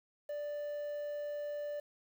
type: tone with quantisation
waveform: triangle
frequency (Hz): 587.3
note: D5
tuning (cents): 0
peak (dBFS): -35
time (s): 0.29-1.8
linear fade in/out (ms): 5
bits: 10
effects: none